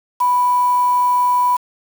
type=tone with quantisation; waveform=sine; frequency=987.8 Hz; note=B5; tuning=in tune; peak=-12 dBFS; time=0.2-1.57 s; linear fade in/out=10 ms; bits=5; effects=none